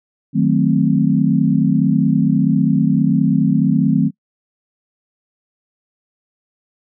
sine chord, D# diminished seventh, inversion none, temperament equal, 155.56 / 185 / 220 / 261.6 Hz, D#3 / F#3 / A3 / C4, 0 / 0 / 0 / 0 cents, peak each -17 dBFS, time 0.33-4.11 s, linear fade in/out 50 ms, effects noise-tail reverb RT60 0.1 s tail -25 dB re dry

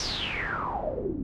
pink noise with low-pass filter sweep, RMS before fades -31 dBFS, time 0-1.23 s, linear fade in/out 2 ms, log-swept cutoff 5600 to 250 Hz, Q 9.2, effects none

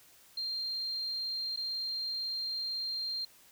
sine tone with dropouts, 4186 Hz, C8, in tune, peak -33 dBFS, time 0.37-3.25 s, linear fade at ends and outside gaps 5 ms, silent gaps 1.562-1.572 s, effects white hiss -60 dBFS RMS until 3.51 s

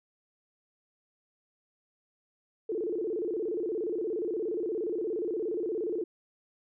sine tone with vibrato, 392 Hz, G4, in tune, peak -29 dBFS, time 2.69-6.04 s, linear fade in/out 5 ms, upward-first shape square, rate 17 Hz, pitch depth 210 cents each way, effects none

